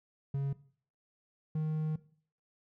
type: tone pair in turn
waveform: triangle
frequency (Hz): 138.59 / 155.56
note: C#3 / D#3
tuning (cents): 0 / 0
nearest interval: major second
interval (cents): 200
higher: second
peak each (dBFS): -28 / -28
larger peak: neither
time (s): 0.34-0.53 / 1.55-1.96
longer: second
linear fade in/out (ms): 5
effects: noise-tail reverb RT60 0.5 s tail -18 dB re dry